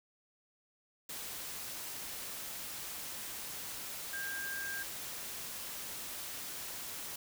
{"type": "tone in noise", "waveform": "sine", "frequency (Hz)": 1600, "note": "G6", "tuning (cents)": 35, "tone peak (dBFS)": -38, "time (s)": [4.13, 4.83], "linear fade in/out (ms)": 5, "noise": "white", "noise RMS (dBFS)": -43, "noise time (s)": [1.09, 7.16], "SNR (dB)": 2, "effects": []}